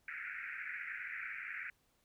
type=band-pass noise; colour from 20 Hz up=white; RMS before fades=-44 dBFS; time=0.08-1.7 s; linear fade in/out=2 ms; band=1400 to 2400 Hz; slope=96 dB/octave; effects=pink hiss -75 dBFS RMS until 2.04 s